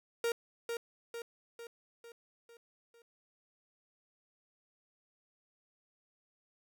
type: tone with echo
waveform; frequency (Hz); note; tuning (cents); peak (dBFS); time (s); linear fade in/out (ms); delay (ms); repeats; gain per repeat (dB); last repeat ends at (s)
45% pulse; 466.8; A#4; +2; -30; 0.24-0.32; 2; 450; 6; -5; 3.02
effects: none